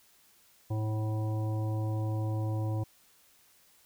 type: harmonic tone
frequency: 108.5 Hz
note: A2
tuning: 24 cents flat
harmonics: 1 / 3 / 5 / 7 / 9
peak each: -29 / -39 / -43 / -46 / -48 dBFS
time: 0.7-2.84 s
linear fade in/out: 10 ms
effects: white hiss -63 dBFS RMS until 3.85 s